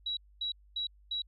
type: tone bursts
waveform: sine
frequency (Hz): 3892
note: B7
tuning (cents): -26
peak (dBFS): -31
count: 4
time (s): 0.06-1.22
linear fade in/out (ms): 5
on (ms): 110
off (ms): 240
effects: added 50 Hz sine -57 dBFS peak until 1.27 s + MP3 48 kbps